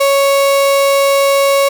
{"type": "tone", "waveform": "35% pulse", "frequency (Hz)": 554.4, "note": "C#5", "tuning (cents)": 0, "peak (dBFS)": -7, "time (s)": [0, 1.69], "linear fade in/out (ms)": 10, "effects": []}